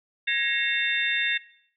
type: tone cluster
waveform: sine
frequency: 1664 / 1878 / 2165 / 2719 / 3600 Hz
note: G#6 / A#6 / C#7 / F7 / A7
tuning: +3 / +12 / -41 / -47 / +39 cents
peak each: -29 dBFS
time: 0.27-1.38 s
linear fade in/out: 10 ms
effects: noise-tail reverb RT60 0.6 s tail -17 dB re dry